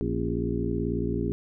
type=harmonic tone with a mistuned harmonic; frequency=58.27 Hz; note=A#1; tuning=in tune; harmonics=1 / 2 / 3 / 4 / 5 / 6 / 7; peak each=-33 / -33 / -33 / -33 / -33 / -33 / -33 dBFS; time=0.01-1.32 s; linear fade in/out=0 ms; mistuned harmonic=5; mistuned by=-86 cents; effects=none